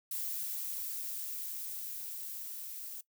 violet noise with level ramp, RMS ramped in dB -37 to -44 dBFS, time 0.11-3.01 s, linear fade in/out 5 ms, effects noise-tail reverb RT60 0.1 s tail -19 dB re dry

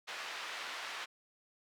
pink band-pass noise, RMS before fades -43 dBFS, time 0.07-1.06 s, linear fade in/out 20 ms, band 1100 to 3800 Hz, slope 12 dB/octave, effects none

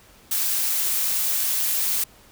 blue noise, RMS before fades -23 dBFS, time 0.31-2.04 s, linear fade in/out 5 ms, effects pink hiss -52 dBFS RMS until 2.31 s

